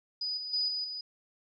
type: tone with level steps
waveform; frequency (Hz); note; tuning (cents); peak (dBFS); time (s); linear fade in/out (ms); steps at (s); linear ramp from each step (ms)
sine; 4961; D#8; -6; -31 / -36 / -27 / -31 / -36; 0.21-1.01; 5; 0.37 / 0.53 / 0.68 / 0.84; 5
effects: none